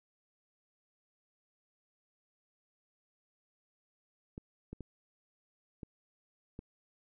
clicks, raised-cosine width 3 ms, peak -30 dBFS, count 5, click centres 4.379 / 4.73 / 4.807 / 5.832 / 6.591 s, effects none

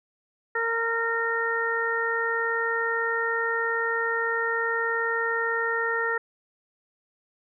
harmonic tone, 459.6 Hz, A#4, 25 cents flat, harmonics 1 / 2 / 3 / 4, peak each -29 / -33 / -29 / -27 dBFS, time 0.55-6.18 s, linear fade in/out 5 ms, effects none

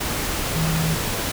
sine tone in noise, 160.5 Hz, E3, 46 cents flat, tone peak -20 dBFS, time 0.55-0.95 s, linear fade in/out 10 ms, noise pink, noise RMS -25 dBFS, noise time 0-1.32 s, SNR +2 dB, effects none

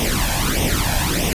pink noise with flanger, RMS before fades -19 dBFS, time 0-1.33 s, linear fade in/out 0 ms, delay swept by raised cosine 0.33 to 1.25 ms, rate 1.6 Hz, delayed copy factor +0.75, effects resampled to 32000 Hz

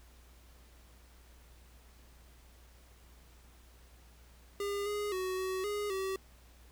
square tone with pitch steps, 404 / 413.9 / 372.4 / 375.3 / 413.4 / 382.9 Hz, G#4 / G#4 / F#4 / F#4 / G#4 / G4, -48 / -6 / +11 / +25 / -8 / -41 cents, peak -34 dBFS, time 4.6-6.16 s, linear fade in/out 2 ms, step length 260 ms, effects added 60 Hz sine -57 dBFS peak until 6.71 s + pink hiss -63 dBFS RMS until 6.71 s

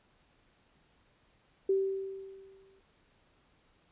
sine tone with exponential decay, 387.1 Hz, G4, 22 cents flat, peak -23 dBFS, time 1.69-2.8 s, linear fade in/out 5 ms, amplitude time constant 240 ms, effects pink hiss -68 dBFS RMS until 3.91 s + resampled to 8000 Hz

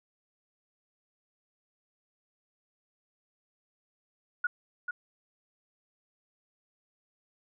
sine tone with echo, 1446 Hz, F#6, 40 cents flat, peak -25 dBFS, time 4.44-4.47 s, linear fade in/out 5 ms, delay 440 ms, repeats 1, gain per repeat -6 dB, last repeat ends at 4.91 s, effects none

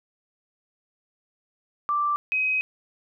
sine tone pair in turn, 1174.7 / 2528 Hz, D6 / D#7, 0 / +27 cents, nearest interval octave + minor second, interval 1327 cents, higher second, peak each -21 / -21 dBFS, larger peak neither, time 1.89-2.16 / 2.32-2.61 s, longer second, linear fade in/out 0 ms, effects none

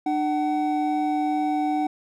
triangle tone pair together, 300.4 / 753 Hz, D4 / F#5, +39 / +30 cents, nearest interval octave + major third, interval 1591 cents, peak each -22 dBFS, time 0.06-1.87 s, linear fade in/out 5 ms, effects none

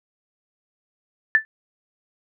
sine tone with exponential decay, 1760 Hz, A6, in tune, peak -8 dBFS, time 1.35-1.45 s, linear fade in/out 0 ms, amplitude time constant 21 ms, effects none

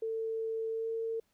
sine tone with pitch glide, 447.5 to 452.2 Hz, A4 to A4, +29 to +47 cents, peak -32 dBFS, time 0.02-1.2 s, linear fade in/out 5 ms, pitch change +18 cents, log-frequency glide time 0.69-0.89 s, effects pink hiss -75 dBFS RMS until 1.33 s

